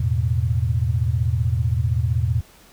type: chord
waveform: sine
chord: E suspended fourth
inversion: none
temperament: equal with one note detuned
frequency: 82.41 / 107.86 / 123.47 Hz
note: E2 / A2 / B2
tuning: 0 / -34 / 0 cents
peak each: -22 dBFS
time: 0-2.41 s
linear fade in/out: 5 ms
effects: pink hiss -50 dBFS RMS until 2.72 s